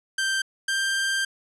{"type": "tone pair in turn", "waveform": "sawtooth", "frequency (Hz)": [1568, 1580.7], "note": ["G6", "G6"], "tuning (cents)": [0, 14], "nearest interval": "unison", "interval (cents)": 14, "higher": "second", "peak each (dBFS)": -19, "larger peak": "neither", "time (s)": [[0.18, 0.42], [0.68, 1.25]], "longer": "second", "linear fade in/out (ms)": 5, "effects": ["resampled to 24000 Hz"]}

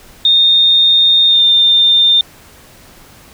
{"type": "tone with pitch glide", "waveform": "sine", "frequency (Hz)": [3663, 3610], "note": ["A#7", "A7"], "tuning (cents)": [-31, 44], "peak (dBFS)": -6, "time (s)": [0.25, 2.21], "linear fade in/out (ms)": 2, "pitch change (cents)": -25, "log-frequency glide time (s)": [1.28, 1.42], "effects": ["pink hiss -41 dBFS RMS until 3.33 s"]}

